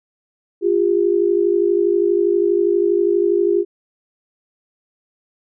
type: tone pair together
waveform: sine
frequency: 349.7 / 402.1 Hz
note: F4 / G4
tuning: +2 / +44 cents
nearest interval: major second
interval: 242 cents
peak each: -16 dBFS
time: 0.61-3.65 s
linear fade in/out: 50 ms
effects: none